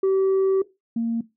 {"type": "tone pair in turn", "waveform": "sine", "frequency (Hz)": [384.4, 230.4], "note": ["G4", "A#3"], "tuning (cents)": [-34, -20], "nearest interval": "major sixth", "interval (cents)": 886, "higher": "first", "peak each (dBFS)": [-14, -20], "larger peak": "first", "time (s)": [[0.03, 0.62], [0.96, 1.21]], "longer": "first", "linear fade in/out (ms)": 5, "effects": ["noise-tail reverb RT60 0.2 s tail -17 dB re dry", "tanh soft clip ceiling -16 dBFS"]}